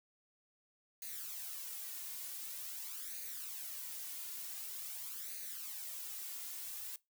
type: noise with flanger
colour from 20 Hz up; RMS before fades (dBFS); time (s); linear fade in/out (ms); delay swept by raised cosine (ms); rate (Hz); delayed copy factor
blue; -45; 1.02-6.96; 2; 0.46 to 2.86; 0.46; +0.65
effects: noise-tail reverb RT60 0.2 s tail -21 dB re dry